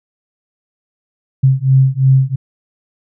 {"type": "beating tone pair", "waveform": "sine", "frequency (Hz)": [131.6, 134.5], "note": ["C3", "C3"], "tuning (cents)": [10, 48], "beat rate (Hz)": 2.9, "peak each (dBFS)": -11, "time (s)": [1.43, 2.36], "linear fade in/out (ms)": 10, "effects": []}